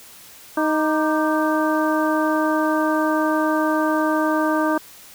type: harmonic tone with a mistuned harmonic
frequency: 311.1 Hz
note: D#4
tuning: in tune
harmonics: 1 / 2 / 3 / 4 / 5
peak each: -20 / -23 / -25 / -26 / -27 dBFS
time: 0.57-4.78 s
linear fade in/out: 5 ms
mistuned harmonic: 4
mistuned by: -74 cents
effects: white hiss -44 dBFS RMS until 5.14 s